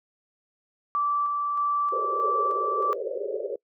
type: tone with tremolo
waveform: sine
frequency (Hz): 1163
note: D6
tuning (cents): -17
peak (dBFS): -22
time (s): 0.95-2.93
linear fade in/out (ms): 0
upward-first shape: square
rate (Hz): 1.6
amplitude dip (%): 25
type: band-pass noise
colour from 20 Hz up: pink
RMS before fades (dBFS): -31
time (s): 1.92-3.56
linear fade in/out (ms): 5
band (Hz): 380 to 580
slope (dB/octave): 96
effects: noise-tail reverb RT60 0.1 s tail -25 dB re dry